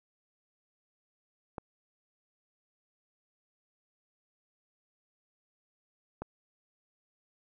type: clicks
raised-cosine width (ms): 1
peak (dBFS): -23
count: 2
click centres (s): 1.582 / 6.22
effects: none